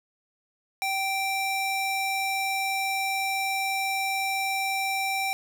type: ring-modulated tone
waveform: square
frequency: 1562 Hz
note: G6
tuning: 7 cents flat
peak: -23 dBFS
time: 0.82-5.33 s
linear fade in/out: 0 ms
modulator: 787 Hz
effects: 10-bit